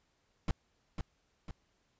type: noise with echo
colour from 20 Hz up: brown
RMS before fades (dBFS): -29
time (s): 0.48-0.51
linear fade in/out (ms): 2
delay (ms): 500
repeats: 2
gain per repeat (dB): -6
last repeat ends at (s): 1.51
effects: pink hiss -75 dBFS RMS until 1.99 s + resampled to 16000 Hz